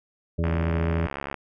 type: harmonic tone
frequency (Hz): 83.4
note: E2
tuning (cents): +21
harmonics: 1 / 2 / 3 / 4 / 5 / 7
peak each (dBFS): -24 / -27 / -35 / -36 / -34 / -36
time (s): 0.38-1.07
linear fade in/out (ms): 10
type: click train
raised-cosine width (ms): 0.5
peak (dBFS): -16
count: 64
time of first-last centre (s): 0.44-1.343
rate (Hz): 69.8
effects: none